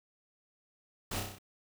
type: noise with echo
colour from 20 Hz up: pink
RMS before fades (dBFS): -37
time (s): 1.11-1.2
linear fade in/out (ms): 5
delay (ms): 31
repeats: 6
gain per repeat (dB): -3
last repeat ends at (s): 1.386
effects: none